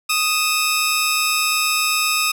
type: tone pair together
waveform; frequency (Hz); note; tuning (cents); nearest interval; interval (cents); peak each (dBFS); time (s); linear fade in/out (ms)
15% pulse; 1244.5 / 2637; D#6 / E7; 0 / 0; octave + minor second; 1300; -13; 0.09-2.32; 10
effects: none